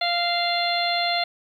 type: harmonic tone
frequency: 695 Hz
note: F5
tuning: 9 cents flat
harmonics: 1 / 2 / 3 / 4 / 5 / 6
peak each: -24 / -33 / -28 / -34 / -29 / -27 dBFS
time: 0.01-1.24 s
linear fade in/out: 5 ms
effects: 9-bit